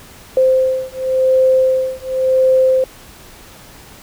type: beating tone pair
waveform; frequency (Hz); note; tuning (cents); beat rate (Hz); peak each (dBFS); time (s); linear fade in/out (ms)
sine; 520 / 520.92; C5 / C5; -11 / -8; 0.92; -14; 0.37-2.84; 2
effects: pink hiss -40 dBFS RMS until 4.02 s